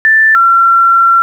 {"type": "tone pair in turn", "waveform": "sine", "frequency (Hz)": [1767, 1361.4], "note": ["A6", "F6"], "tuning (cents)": [7, -45], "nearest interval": "perfect fourth", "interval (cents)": 452, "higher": "first", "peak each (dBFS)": -4, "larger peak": "neither", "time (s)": [[0.05, 0.35], [0.35, 1.22]], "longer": "second", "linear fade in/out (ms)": 0, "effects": ["7-bit"]}